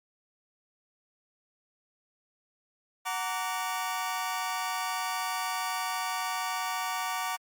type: chord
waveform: sawtooth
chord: Gb augmented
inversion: none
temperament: just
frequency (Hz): 740 / 925 / 1156.2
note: Gb5 / Bb5 / D6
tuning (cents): 0 / -14 / -27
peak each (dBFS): -31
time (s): 3.05-7.37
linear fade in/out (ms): 20
effects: Opus 48 kbps